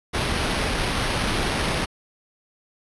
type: noise with sample-and-hold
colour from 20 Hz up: pink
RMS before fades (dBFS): -24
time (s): 0.13-1.86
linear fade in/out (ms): 20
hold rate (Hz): 7350
effects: resampled to 24000 Hz